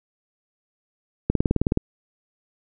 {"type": "click train", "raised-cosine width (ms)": 3, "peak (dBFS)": -6, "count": 10, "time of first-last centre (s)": [1.3, 1.774], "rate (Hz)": 19, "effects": []}